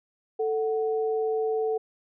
sine tone pair together, 441.2 / 742 Hz, A4 / F#5, +5 / +5 cents, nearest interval major sixth, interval 900 cents, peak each -24 / -33 dBFS, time 0.39-1.78 s, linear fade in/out 10 ms, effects none

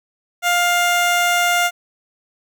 15% pulse tone, 703 Hz, F5, 11 cents sharp, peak -8 dBFS, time 0.42-1.71 s, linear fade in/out 50 ms, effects none

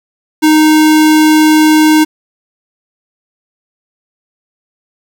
square tone, 309.7 Hz, D#4, 8 cents flat, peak -5 dBFS, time 0.42-2.05 s, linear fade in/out 20 ms, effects 7-bit

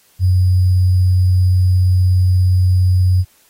sine tone with sample-and-hold, 91.7 Hz, F#2, 15 cents flat, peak -9 dBFS, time 0.19-3.25 s, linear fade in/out 50 ms, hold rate 4900 Hz, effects white hiss -53 dBFS RMS until 3.49 s + AAC 48 kbps

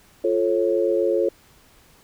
sine chord, F augmented, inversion none, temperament just, 349.2 / 436.5 / 545.7 Hz, F4 / A4 / C#5, 0 / -14 / -27 cents, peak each -22 dBFS, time 0.24-1.29 s, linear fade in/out 5 ms, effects pink hiss -54 dBFS RMS until 2.03 s

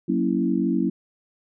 sine chord, F# dominant seventh, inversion none, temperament equal, 185 / 233.1 / 277.2 / 329.6 Hz, F#3 / A#3 / C#4 / E4, 0 / 0 / 0 / 0 cents, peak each -25 dBFS, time 0.08-0.9 s, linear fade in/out 10 ms, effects none

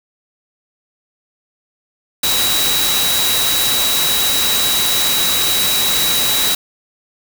sine tone in noise, 3883 Hz, B7, 30 cents flat, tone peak -17 dBFS, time 2.23-6.55 s, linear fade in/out 5 ms, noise white, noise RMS -17 dBFS, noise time 2.23-6.55 s, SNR -3 dB, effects none

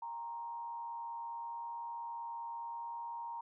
sine tone with frequency modulation, 932.3 Hz, A#5, in tune, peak -40 dBFS, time 0.02-3.41 s, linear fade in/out 5 ms, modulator 130 Hz, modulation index 0.39, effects none

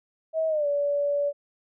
sine tone with pitch glide, 641 to 574.4 Hz, E5 to D5, -49 to -39 cents, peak -22 dBFS, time 0.33-1.33 s, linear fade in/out 50 ms, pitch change -190 cents, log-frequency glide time 0.48-0.67 s, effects none

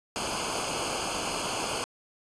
pink noise with comb filter, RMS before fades -31 dBFS, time 0.16-1.84 s, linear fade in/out 0 ms, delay 0.53 ms, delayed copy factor -0.85, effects resampled to 22050 Hz

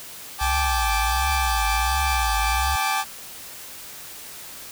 sawtooth chord, G suspended second, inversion none, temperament equal with one note detuned, 784 / 863.4 / 1174.7 Hz, G5 / A5 / D6, 0 / -33 / 0 cents, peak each -22 dBFS, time 0.38-3.05 s, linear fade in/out 50 ms
sine tone with vibrato, 60.2 Hz, B1, 44 cents flat, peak -24 dBFS, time 0.41-2.76 s, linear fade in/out 5 ms, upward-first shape triangle, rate 1.4 Hz, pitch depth 280 cents each way
effects white hiss -39 dBFS RMS until 4.71 s

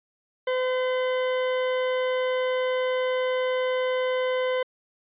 40% pulse tone, 510 Hz, C5, 44 cents flat, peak -22 dBFS, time 0.47-4.63 s, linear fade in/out 5 ms, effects resampled to 8000 Hz

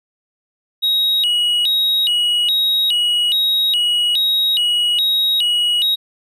triangle tone with vibrato, 3322 Hz, G#7, in tune, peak -12 dBFS, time 0.82-5.96 s, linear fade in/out 20 ms, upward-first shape square, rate 1.2 Hz, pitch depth 230 cents each way, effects none

